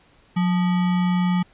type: tone with sample-and-hold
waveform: sine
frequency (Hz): 180.1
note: F#3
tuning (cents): -46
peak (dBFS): -17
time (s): 0.36-1.43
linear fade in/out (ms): 10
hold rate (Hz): 1050
effects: pink hiss -56 dBFS RMS until 1.53 s + resampled to 8000 Hz